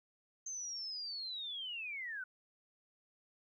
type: linear sweep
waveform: sine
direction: down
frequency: 6340 to 1454 Hz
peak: -40 dBFS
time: 0.46-2.24 s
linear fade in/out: 5 ms
effects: 13-bit